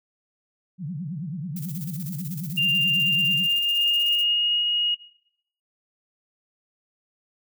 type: tone with vibrato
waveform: sine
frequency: 161.9 Hz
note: E3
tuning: 31 cents flat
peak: -28 dBFS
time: 0.78-3.48 s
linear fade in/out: 50 ms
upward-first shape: sine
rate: 9.2 Hz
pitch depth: 280 cents each way
type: noise with tremolo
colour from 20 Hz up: violet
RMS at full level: -37 dBFS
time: 1.56-4.24 s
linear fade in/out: 5 ms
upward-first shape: square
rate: 16 Hz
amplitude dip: 65%
type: tone with pitch glide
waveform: sine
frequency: 2794 to 2878 Hz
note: F7 to F#7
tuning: 0 to -49 cents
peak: -19 dBFS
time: 2.57-4.95 s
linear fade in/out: 10 ms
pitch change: +51 cents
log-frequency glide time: 3.31-4.61 s
effects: noise-tail reverb RT60 0.7 s tail -17 dB re dry